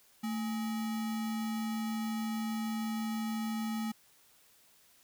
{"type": "tone with sample-and-hold", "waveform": "sine", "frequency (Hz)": 221.8, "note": "A3", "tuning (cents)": 14, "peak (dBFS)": -32, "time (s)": [0.23, 3.92], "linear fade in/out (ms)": 10, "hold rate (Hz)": 1050, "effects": ["white hiss -64 dBFS RMS until 5.03 s"]}